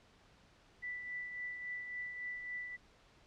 sine tone with tremolo, 1975.5 Hz, B6, in tune, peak -38 dBFS, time 0.82-2.77 s, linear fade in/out 20 ms, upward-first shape triangle, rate 3.6 Hz, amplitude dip 50%, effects pink hiss -65 dBFS RMS until 3.26 s + low-pass 5000 Hz 12 dB/octave

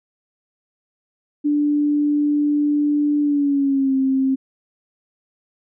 sine tone with pitch glide, 293.7 to 266.2 Hz, D4 to C4, 0 to +30 cents, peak -15 dBFS, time 1.44-4.36 s, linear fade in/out 20 ms, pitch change -170 cents, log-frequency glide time 3.21-3.95 s, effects none

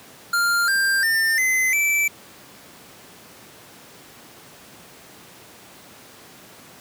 square tone with pitch steps, 1396.9 / 1586.2 / 1801.1 / 2045 / 2322 Hz, F6 / G6 / A6 / C7 / D7, 0 / +20 / +40 / -40 / -20 cents, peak -18 dBFS, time 0.33-2.08 s, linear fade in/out 5 ms, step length 350 ms, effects pink hiss -45 dBFS RMS until 6.8 s + high-pass 150 Hz 12 dB/octave

